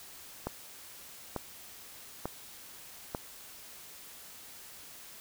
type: click train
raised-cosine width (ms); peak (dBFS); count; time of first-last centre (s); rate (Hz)
1; -19; 4; 0.47-3.149; 1.12
effects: white hiss -50 dBFS RMS until 5.2 s